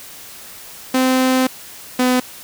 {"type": "tone pair in turn", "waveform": "sawtooth", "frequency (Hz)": [258.5, 252], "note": ["C4", "B3"], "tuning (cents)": [-21, 35], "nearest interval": "unison", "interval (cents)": 44, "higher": "first", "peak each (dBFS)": -9, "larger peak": "neither", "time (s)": [[0.94, 1.47], [1.99, 2.2]], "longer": "first", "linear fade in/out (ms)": 5, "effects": ["white hiss -37 dBFS RMS until 2.43 s"]}